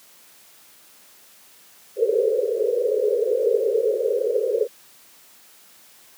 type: band-pass noise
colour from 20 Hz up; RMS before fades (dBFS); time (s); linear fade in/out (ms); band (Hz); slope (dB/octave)
pink; -21; 1.96-4.68; 50; 410 to 530; 96
effects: white hiss -51 dBFS RMS until 6.17 s + high-pass 150 Hz 12 dB/octave